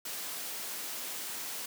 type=high-pass noise; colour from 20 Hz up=white; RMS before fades=-39 dBFS; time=0.05-1.66 s; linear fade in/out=5 ms; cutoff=210 Hz; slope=12 dB/octave; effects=none